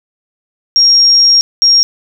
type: tone bursts at uneven times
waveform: sine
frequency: 5580 Hz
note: F8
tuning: 2 cents flat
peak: -4 dBFS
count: 2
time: 0.76-1.41 / 1.62-1.83 s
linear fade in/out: 0 ms
effects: none